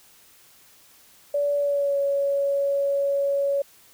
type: tone with pitch glide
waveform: sine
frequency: 575 to 559.9 Hz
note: D5 to C#5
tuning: -37 to +17 cents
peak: -20 dBFS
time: 1.34-3.62 s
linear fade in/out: 5 ms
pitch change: -46 cents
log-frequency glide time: 1.56-1.98 s
effects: white hiss -54 dBFS RMS until 3.93 s